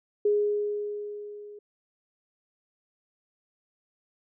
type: tone with level ramp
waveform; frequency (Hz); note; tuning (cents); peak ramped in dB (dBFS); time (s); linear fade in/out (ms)
sine; 414.7; G#4; -3; -19 to -42; 0.25-1.59; 5
effects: none